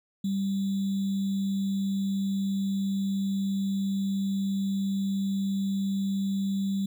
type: tone with sample-and-hold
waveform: sine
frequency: 196 Hz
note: G3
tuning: in tune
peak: -25 dBFS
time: 0.24-6.86 s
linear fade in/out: 5 ms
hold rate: 3675 Hz
effects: none